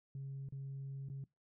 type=tone with dropouts; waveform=sine; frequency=136.6 Hz; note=C#3; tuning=25 cents flat; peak=-40 dBFS; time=0.15-1.24 s; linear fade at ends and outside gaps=2 ms; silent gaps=0.488-0.523 / 1.087-1.099 s; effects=noise-tail reverb RT60 0.2 s tail -23 dB re dry + tanh soft clip ceiling -39 dBFS